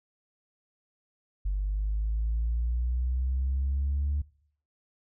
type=linear sweep; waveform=sine; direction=up; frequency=47.66 to 73 Hz; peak=-24 dBFS; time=1.45-4.22 s; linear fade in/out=10 ms; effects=noise-tail reverb RT60 0.6 s tail -22 dB re dry + tanh soft clip ceiling -22 dBFS